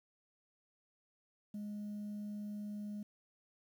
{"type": "tone", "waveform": "sine", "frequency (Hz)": 207.7, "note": "G#3", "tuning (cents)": 0, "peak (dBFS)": -38, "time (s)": [1.54, 3.03], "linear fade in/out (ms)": 5, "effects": ["tanh soft clip ceiling -39 dBFS", "11-bit"]}